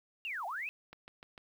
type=linear two-way sweep; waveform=sine; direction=down then up; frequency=2865 to 660 to 2653 Hz; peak=-36 dBFS; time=0.25-0.69 s; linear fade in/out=0 ms; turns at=0.46 s
type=click train; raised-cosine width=0.3 ms; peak=-33 dBFS; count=4; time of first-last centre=0.93-1.378 s; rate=6.69 Hz
effects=10-bit